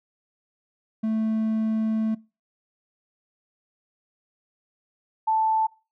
triangle / sine tone pair in turn, 220 / 880 Hz, A3 / A5, 0 / 0 cents, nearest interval 2 octaves, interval 2400 cents, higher second, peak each -20 / -19 dBFS, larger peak second, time 1.03-2.15 / 5.27-5.67 s, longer first, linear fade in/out 10 ms, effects noise-tail reverb RT60 0.3 s tail -22 dB re dry

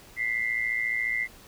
sine tone pair together, 1985.7 / 2100 Hz, B6 / C7, +9 / +6 cents, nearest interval minor second, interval 97 cents, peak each -28 dBFS, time 0.16-1.28 s, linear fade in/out 50 ms, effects pink hiss -51 dBFS RMS until 1.47 s

